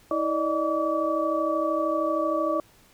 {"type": "tone cluster", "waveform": "sine", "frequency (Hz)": [322, 582, 615, 1146], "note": ["E4", "D5", "D#5", "D6"], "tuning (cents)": [-41, -16, -20, -43], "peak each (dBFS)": -28, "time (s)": [0.11, 2.6], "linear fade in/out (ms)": 2, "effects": ["pink hiss -57 dBFS RMS until 2.93 s"]}